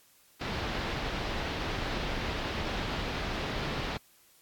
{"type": "low-pass noise", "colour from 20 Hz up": "pink", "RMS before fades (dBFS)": -34, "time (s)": [0.41, 3.97], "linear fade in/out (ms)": 2, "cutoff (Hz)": 4400, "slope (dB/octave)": 24, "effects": ["white hiss -62 dBFS RMS until 4.41 s", "AAC 64 kbps"]}